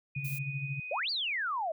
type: tone with pitch glide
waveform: sine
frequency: 2473 to 2496 Hz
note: D#7 to D#7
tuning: -11 to +5 cents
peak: -38 dBFS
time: 0.15-1 s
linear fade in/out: 5 ms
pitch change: +16 cents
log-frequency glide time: 0.28-0.85 s
type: tone with tremolo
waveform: sine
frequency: 138.59 Hz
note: C#3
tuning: in tune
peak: -31 dBFS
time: 0.16-0.8 s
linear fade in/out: 5 ms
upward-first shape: sine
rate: 13 Hz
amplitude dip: 70%
type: noise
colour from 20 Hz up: violet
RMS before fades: -43 dBFS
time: 0.24-0.39 s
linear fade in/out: 10 ms
type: exponential two-way sweep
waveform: sine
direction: up then down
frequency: 506 to 4800 to 609 Hz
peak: -30 dBFS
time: 0.91-1.72 s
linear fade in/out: 5 ms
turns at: 1.1 s
effects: none